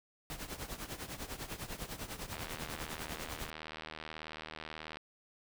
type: noise with tremolo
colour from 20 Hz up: pink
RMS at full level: -40 dBFS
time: 0.3-3.5 s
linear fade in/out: 0 ms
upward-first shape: triangle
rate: 10 Hz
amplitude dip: 85%
type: click train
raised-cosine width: 0.3 ms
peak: -27 dBFS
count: 208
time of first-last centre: 2.33-4.97 s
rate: 78.4 Hz
effects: none